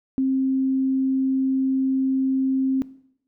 sine tone, 265 Hz, C4, 22 cents sharp, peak -18 dBFS, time 0.18-2.82 s, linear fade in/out 0 ms, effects noise-tail reverb RT60 0.7 s tail -19 dB re dry

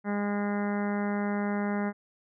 harmonic tone, 204.3 Hz, G#3, 28 cents flat, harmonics 1 / 2 / 3 / 4 / 5 / 6 / 7 / 8 / 9 / 10, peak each -28 / -36 / -38 / -38 / -43 / -45 / -42 / -45 / -44 / -46 dBFS, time 0.04-1.93 s, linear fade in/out 50 ms, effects none

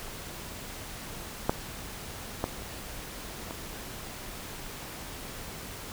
clicks, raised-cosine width 1 ms, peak -9 / -13 / -26 / -22 dBFS, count 4, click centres 1.495 / 2.441 / 2.621 / 3.509 s, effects pink hiss -41 dBFS RMS until 5.92 s

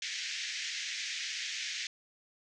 pink band-pass noise, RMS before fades -38 dBFS, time 0.02-1.87 s, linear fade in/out 2 ms, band 1800 to 6700 Hz, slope 48 dB/octave, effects none

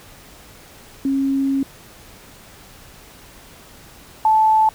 sine tone pair in turn, 272.3 / 873 Hz, C#4 / A5, -31 / -14 cents, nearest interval octave + minor sixth, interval 2017 cents, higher second, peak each -16 / -11 dBFS, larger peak second, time 1.05-1.63 / 4.25-4.69 s, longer first, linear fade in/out 2 ms, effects pink hiss -44 dBFS RMS until 4.74 s

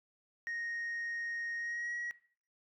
sine tone with pitch glide, 1864.7 to 1909.4 Hz, A#6 to A#6, 0 to +41 cents, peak -34 dBFS, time 0.47-2.11 s, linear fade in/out 0 ms, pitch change +41 cents, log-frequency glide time 1.57-1.94 s, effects noise-tail reverb RT60 0.5 s tail -19 dB re dry + tanh soft clip ceiling -34 dBFS

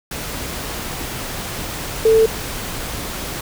sine tone in noise, 444.7 Hz, A4, 18 cents sharp, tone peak -9 dBFS, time 2.05-2.26 s, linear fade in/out 5 ms, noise pink, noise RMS -27 dBFS, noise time 0.11-3.41 s, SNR +15 dB, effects none

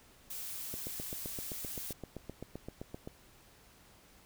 blue noise, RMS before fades -42 dBFS, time 0.3-1.93 s, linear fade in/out 5 ms
click train, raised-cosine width 2 ms, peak -28 dBFS, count 19, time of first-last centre 0.74-3.075 s, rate 7.71 Hz
effects pink hiss -61 dBFS RMS until 4.25 s

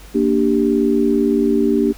sine chord, G minor, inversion first, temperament equal, 233.1 / 293.7 / 392 Hz, Bb3 / D4 / G4, 0 / 0 / 0 cents, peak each -17 dBFS, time 0.14-1.93 s, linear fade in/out 20 ms, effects added 50 Hz sine -38 dBFS peak until 1.97 s + pink hiss -43 dBFS RMS until 1.97 s

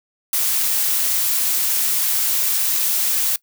blue noise, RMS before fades -19 dBFS, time 0.33-3.36 s, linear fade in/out 2 ms, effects noise-tail reverb RT60 0.1 s tail -21 dB re dry

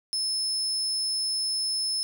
35% pulse tone, 5230 Hz, E8, 15 cents flat, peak -23 dBFS, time 0.13-2.03 s, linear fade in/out 0 ms, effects none

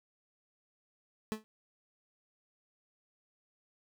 30% pulse tone with exponential decay, 217 Hz, A3, 24 cents flat, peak -27 dBFS, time 1.32-1.44 s, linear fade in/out 0 ms, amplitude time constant 26 ms, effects none

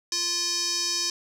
square tone with band-pass filter, 347.3 Hz, F4, 10 cents flat, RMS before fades -27 dBFS, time 0.12-1.1 s, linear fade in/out 2 ms, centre 5400 Hz, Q 5.2, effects none

